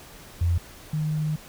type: tone pair in turn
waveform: sine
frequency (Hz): 86 / 153.72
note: F2 / D#3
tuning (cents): -26 / -21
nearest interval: minor seventh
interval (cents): 1005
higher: second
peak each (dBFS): -19 / -23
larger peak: first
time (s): 0.41-0.58 / 0.93-1.36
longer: second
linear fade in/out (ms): 5
effects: pink hiss -46 dBFS RMS until 1.48 s